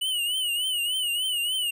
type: tone with vibrato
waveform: square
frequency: 2940 Hz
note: F#7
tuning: 12 cents flat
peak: -25 dBFS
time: 0.01-1.71 s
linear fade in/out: 10 ms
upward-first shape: triangle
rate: 3.4 Hz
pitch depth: 110 cents each way
effects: none